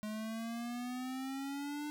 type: exponential sweep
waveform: square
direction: up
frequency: 211.5 to 299 Hz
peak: -39 dBFS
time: 0.03-1.9 s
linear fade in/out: 0 ms
effects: none